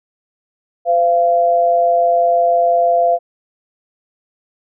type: tone pair together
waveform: sine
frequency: 512 / 686 Hz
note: C5 / F5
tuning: -38 / -31 cents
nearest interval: perfect fourth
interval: 507 cents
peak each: -17 / -11 dBFS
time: 0.85-3.19 s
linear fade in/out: 50 ms
effects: none